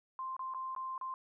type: tone with dropouts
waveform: sine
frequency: 1046.5 Hz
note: C6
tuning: in tune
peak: -37 dBFS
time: 0.19-1.14 s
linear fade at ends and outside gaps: 1 ms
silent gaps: 0.366-0.393 / 0.538-0.546 / 0.75-0.763 / 0.979-1.012 s
effects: none